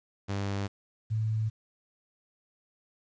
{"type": "tone pair in turn", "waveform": ["sawtooth", "sine"], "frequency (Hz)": [99.5, 109.7], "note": ["G2", "A2"], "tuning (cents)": [26, -5], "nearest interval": "major second", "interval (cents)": 169, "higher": "second", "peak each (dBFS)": -26, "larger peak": "neither", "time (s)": [[0.28, 0.68], [1.1, 1.5]], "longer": "neither", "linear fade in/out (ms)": 20, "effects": ["resampled to 16000 Hz", "10-bit"]}